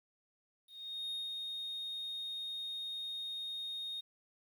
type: tone with ADSR envelope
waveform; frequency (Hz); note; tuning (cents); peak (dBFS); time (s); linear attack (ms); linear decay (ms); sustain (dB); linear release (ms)
sine; 3709; A#7; -9; -34; 0.67-4.01; 450; 170; -3; 12
effects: tanh soft clip ceiling -36 dBFS + 11-bit

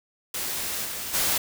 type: noise with level steps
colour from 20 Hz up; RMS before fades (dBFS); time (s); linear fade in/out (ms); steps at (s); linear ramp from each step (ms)
white; -30 / -33 / -24; 0.34-1.38; 5; 0.84 / 1.13; 20
effects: none

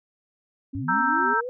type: tone with vibrato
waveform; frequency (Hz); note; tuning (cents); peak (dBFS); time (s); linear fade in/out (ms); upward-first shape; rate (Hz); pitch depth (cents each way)
sine; 261.6; C4; 0; -30; 0.73-1.34; 10; sine; 4.9; 110
type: linear sweep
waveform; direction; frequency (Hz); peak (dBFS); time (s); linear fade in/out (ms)
sine; up; 87.2 to 513; -29; 0.75-1.49; 0
type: chord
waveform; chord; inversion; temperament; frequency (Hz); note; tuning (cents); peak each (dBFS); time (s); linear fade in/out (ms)
sine; E diminished; second; equal; 932.3 / 1318.5 / 1568; Bb5 / E6 / G6; 0 / 0 / 0; -24; 0.88-1.41; 10
effects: none

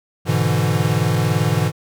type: chord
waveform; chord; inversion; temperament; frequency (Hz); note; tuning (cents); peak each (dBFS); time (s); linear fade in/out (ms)
square; E dominant seventh; first; equal; 103.83 / 123.47 / 146.83 / 164.81; G#2 / B2 / D3 / E3; 0 / 0 / 0 / 0; -22; 0.25-1.72; 50
effects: none

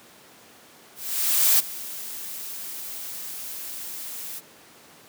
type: noise with ADSR envelope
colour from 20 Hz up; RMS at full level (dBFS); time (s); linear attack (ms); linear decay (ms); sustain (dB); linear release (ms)
blue; -17; 0.95-4.41; 640; 17; -18; 34
effects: pink hiss -50 dBFS RMS until 5.08 s + high-pass 200 Hz 12 dB/octave

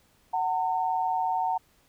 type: tone pair together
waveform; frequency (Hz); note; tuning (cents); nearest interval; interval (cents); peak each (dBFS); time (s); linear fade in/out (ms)
sine; 747 / 908.3; F#5 / A#5; +16 / -45; minor third; 339; -27; 0.33-1.58; 10
effects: pink hiss -64 dBFS RMS until 1.88 s

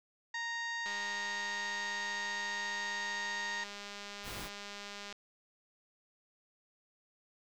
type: harmonic tone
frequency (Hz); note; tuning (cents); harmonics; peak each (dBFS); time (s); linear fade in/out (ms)
931; A#5; -2; 1 / 2 / 3 / 4 / 5 / 6 / 7 / 8; -43 / -37 / -53 / -47 / -50 / -58 / -52 / -61; 0.34-3.64; 5
type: click train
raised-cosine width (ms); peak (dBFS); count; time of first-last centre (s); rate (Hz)
0.2; -28; 867; 0.86-5.126; 203
type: noise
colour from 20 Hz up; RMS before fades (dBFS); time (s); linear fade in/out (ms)
pink; -44; 4.23-4.5; 50
effects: none

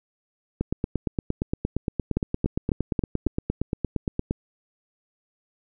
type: two click trains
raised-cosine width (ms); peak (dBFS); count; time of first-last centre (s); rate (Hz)
3; -9 / -11; 5 / 33; 2.17-3.266 / 0.61-4.309; 3.65 / 8.65
effects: none

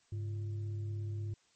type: tone with frequency modulation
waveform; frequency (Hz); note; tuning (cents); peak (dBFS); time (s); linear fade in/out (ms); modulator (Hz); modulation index
sine; 102.7; G#2; -19; -35; 0.12-1.34; 5; 242; 0.3
effects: white hiss -70 dBFS RMS until 1.55 s + MP3 32 kbps

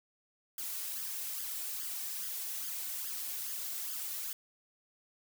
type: noise with flanger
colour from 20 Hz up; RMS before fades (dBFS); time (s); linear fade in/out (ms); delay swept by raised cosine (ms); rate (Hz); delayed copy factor
blue; -39; 0.58-4.33; 2; 0.6 to 2.8; 2.4; +0.7
effects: none

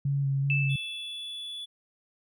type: tone with vibrato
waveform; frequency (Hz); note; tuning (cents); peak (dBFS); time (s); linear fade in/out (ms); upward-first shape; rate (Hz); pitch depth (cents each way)
sine; 138.59; C#3; 0; -24; 0.05-0.76; 5; square; 2.6; 17
type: tone with exponential decay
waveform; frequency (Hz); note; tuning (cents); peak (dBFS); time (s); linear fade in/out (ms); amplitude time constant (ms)
sine; 2637; E7; 0; -24; 0.5-1.61; 1; 240
type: tone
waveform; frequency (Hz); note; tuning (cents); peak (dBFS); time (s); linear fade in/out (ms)
triangle; 3437; A7; -41; -34; 0.69-1.66; 20
effects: none

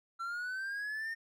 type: linear sweep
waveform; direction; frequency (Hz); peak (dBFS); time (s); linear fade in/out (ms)
triangle; up; 1341 to 1834; -34; 0.19-1.15; 20
effects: none

